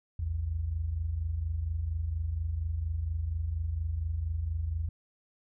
sine tone pair together, 58.34 / 82.6 Hz, A#1 / E2, +2 / +4 cents, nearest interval tritone, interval 602 cents, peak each -36 / -30 dBFS, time 0.19-4.89 s, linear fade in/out 5 ms, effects none

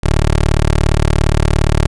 15% pulse tone, 37.27 Hz, D1, 26 cents sharp, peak -4 dBFS, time 0.03-1.87 s, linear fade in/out 10 ms, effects resampled to 24000 Hz

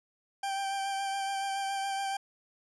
40% pulse tone with vibrato, 785 Hz, G5, 2 cents sharp, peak -30 dBFS, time 0.43-2.17 s, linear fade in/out 5 ms, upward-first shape sine, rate 7.1 Hz, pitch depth 18 cents each way, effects resampled to 24000 Hz

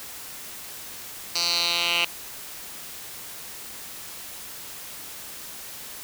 10% pulse tone with band-pass filter sweep, 171.6 Hz, F3, 30 cents flat, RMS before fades -24 dBFS, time 1.35-2.05 s, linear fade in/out 5 ms, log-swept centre 4900 to 2900 Hz, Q 4.2, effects white hiss -39 dBFS RMS until 6.03 s

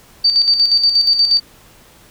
sine tone with tremolo, 4612 Hz, D8, 32 cents flat, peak -8 dBFS, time 0.24-1.4 s, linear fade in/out 10 ms, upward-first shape square, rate 8.4 Hz, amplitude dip 55%, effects pink hiss -46 dBFS RMS until 2.1 s

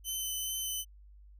10% pulse tone with vibrato, 3043 Hz, F#7, 48 cents sharp, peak -26 dBFS, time 0.04-0.85 s, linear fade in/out 50 ms, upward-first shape sine, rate 2.4 Hz, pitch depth 11 cents each way, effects added 50 Hz sine -52 dBFS peak until 1.39 s

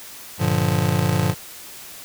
square chord, G minor seventh, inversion none, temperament just, 98 / 117.6 / 147 / 176.4 Hz, G2 / Bb2 / D3 / F3, 0 / +16 / +2 / +18 cents, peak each -24 dBFS, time 0.38-1.35 s, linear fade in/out 50 ms, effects white hiss -39 dBFS RMS until 2.04 s

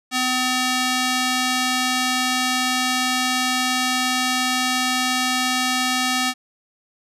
square tone with band-pass filter, 254.3 Hz, C4, 49 cents flat, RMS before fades -21 dBFS, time 0.11-6.34 s, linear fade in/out 50 ms, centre 4200 Hz, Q 0.5, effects resampled to 32000 Hz

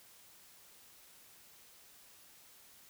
silence, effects white hiss -60 dBFS RMS until 2.89 s

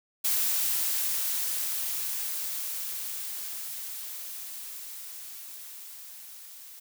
blue noise with level ramp, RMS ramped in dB -26 to -47 dBFS, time 0.24-6.8 s, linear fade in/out 10 ms, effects none

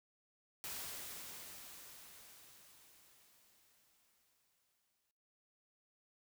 white noise with exponential decay, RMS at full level -44 dBFS, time 0.64-5.11 s, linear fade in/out 0 ms, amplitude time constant 970 ms, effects noise-tail reverb RT60 0.5 s tail -18 dB re dry

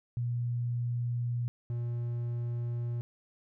sine / triangle tone pair in turn, 120.4 / 119.22 Hz, B2 / A#2, -44 / +39 cents, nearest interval unison, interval 17 cents, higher first, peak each -29 / -29 dBFS, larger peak neither, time 0.17-1.48 / 1.7-3.01 s, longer neither, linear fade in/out 0 ms, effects none

